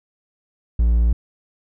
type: tone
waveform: triangle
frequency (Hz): 57.6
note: A#1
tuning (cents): -20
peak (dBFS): -11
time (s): 0.79-1.13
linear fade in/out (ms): 5
effects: none